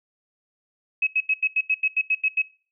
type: tone bursts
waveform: sine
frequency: 2562 Hz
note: E7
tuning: 50 cents flat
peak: -18 dBFS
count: 11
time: 1.02-2.419 s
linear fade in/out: 5 ms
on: 49 ms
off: 86 ms
effects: noise-tail reverb RT60 0.4 s tail -21 dB re dry